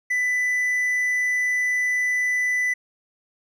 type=tone; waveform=triangle; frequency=1992 Hz; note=B6; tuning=14 cents sharp; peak=-18 dBFS; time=0.1-2.74 s; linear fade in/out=10 ms; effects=resampled to 32000 Hz